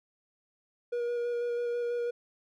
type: tone with vibrato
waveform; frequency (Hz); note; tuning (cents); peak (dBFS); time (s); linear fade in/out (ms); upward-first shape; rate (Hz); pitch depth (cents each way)
triangle; 478.4; A#4; +45; -27; 0.92-2.11; 10; square; 6.1; 10
effects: none